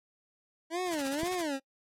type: tone with vibrato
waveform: 25% pulse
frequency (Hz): 315.1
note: D#4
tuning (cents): +22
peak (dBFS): -27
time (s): 0.7-1.6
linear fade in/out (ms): 50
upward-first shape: sine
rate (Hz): 2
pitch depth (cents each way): 270
type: noise with tremolo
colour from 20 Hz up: white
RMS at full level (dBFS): -38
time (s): 0.85-1.47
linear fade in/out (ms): 50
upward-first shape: sine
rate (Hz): 15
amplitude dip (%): 80
type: click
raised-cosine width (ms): 3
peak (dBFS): -25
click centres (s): 1.233
effects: noise-tail reverb RT60 0.1 s tail -24 dB re dry + low-pass 10000 Hz 12 dB/octave